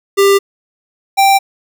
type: tone pair in turn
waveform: square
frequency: 396.5 / 784.3 Hz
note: G4 / G5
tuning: +20 / +1 cents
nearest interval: octave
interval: 1181 cents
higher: second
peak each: -7 dBFS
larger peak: neither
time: 0.17-0.39 / 1.17-1.39 s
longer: neither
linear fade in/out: 20 ms
effects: none